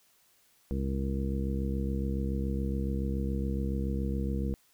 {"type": "harmonic tone", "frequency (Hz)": 67.1, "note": "C2", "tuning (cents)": 44, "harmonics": [1, 2, 3, 4, 5, 6, 7], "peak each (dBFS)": [-31, -37, -34, -41, -41, -51, -41], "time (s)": [0.71, 4.54], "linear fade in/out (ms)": 0, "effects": ["white hiss -66 dBFS RMS until 4.73 s"]}